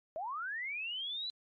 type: linear sweep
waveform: sine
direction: up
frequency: 603 to 4042 Hz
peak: -36 dBFS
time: 0.16-1.3 s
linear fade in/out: 0 ms
effects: MP3 48 kbps